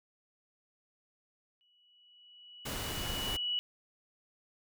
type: tone with exponential growth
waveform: sine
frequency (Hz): 2939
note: F#7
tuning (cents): -12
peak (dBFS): -29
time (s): 1.61-3.59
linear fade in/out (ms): 0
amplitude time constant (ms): 430
type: noise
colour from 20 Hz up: pink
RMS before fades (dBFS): -38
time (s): 2.65-3.37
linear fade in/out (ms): 10
effects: none